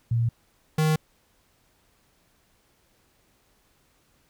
sine / square tone pair in turn, 116.54 / 155.93 Hz, A#2 / D#3, 0 / +4 cents, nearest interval perfect fourth, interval 504 cents, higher second, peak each -20 dBFS, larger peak neither, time 0.11-0.29 / 0.78-0.96 s, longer neither, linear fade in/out 5 ms, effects pink hiss -65 dBFS RMS until 4.29 s

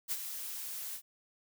blue noise with ADSR envelope, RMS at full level -33 dBFS, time 0.08-1.02 s, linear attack 37 ms, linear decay 45 ms, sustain -8 dB, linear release 74 ms, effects none

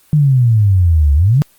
sine exponential two-way sweep, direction down then up, 155 to 69.3 to 155 Hz, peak -7 dBFS, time 0.13-1.42 s, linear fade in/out 0 ms, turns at 1.14 s, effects white hiss -50 dBFS RMS until 1.58 s + Opus 24 kbps

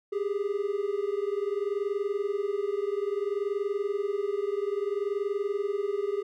triangle tone pair together, 394.7 / 415.3 Hz, G4 / G#4, +12 / 0 cents, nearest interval minor second, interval 88 cents, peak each -28 dBFS, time 0.12-6.23 s, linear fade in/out 10 ms, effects none

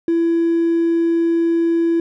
triangle tone with hard clipping, 334.5 Hz, E4, 25 cents sharp, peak -14 dBFS, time 0.08-2 s, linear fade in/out 2 ms, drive 4 dB, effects none

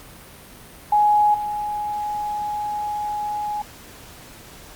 sine tone with level steps, 836 Hz, G#5, 11 cents sharp, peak -13 / -23 dBFS, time 0.92-3.62 s, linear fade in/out 5 ms, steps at 1.34 s, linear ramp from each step 5 ms, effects pink hiss -43 dBFS RMS until 4.75 s + Opus 48 kbps

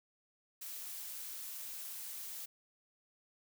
blue noise, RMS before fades -45 dBFS, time 0.61-2.46 s, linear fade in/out 10 ms, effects none

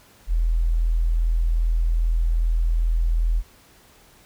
sine tone, 41.25 Hz, E1, 2 cents sharp, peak -17 dBFS, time 0.27-3.43 s, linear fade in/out 50 ms, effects pink hiss -53 dBFS RMS until 4.25 s

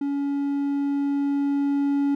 triangle tone with level ramp, 281.9 Hz, C#4, 29 cents sharp, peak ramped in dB -21 to -17 dBFS, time 0.01-2.15 s, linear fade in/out 5 ms, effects none

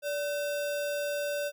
sine tone with sample-and-hold, 580 Hz, D5, 22 cents flat, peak -29 dBFS, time 0.02-1.52 s, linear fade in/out 50 ms, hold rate 2100 Hz, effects none

